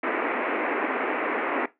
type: band-pass noise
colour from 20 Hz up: pink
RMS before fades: -27 dBFS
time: 0.03-1.66 s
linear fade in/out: 5 ms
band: 260 to 2400 Hz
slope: 48 dB/octave
effects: noise-tail reverb RT60 0.2 s tail -17 dB re dry